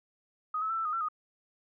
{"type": "tone with pitch steps", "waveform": "sine", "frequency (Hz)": [1252, 1296, 1335, 1327, 1240, 1346, 1243], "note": ["D#6", "E6", "E6", "E6", "D#6", "E6", "D#6"], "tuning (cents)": [10, -30, 22, 11, -6, 36, -2], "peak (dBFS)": -29, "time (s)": [0.54, 1.086], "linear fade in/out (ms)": 5, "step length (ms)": 78, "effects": []}